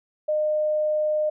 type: tone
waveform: sine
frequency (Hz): 610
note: D#5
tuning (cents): -34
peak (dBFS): -20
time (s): 0.28-1.3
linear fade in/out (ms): 10
effects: none